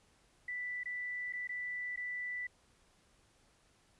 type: tone with dropouts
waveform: sine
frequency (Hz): 1977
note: B6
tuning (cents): +1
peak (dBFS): -37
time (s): 0.48-2.47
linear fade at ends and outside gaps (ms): 5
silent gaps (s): 0.835-0.856 / 1.326-1.334 / 1.474-1.491 / 1.961-1.973
effects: pink hiss -69 dBFS RMS until 3.99 s + resampled to 24000 Hz